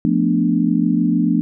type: chord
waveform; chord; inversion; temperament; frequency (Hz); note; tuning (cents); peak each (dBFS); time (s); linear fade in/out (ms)
sine; B half-diminished seventh; second; equal; 174.61 / 220 / 246.9 / 293.7; F3 / A3 / B3 / D4; 0 / 0 / 0 / 0; -19; 0.05-1.41; 0
effects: none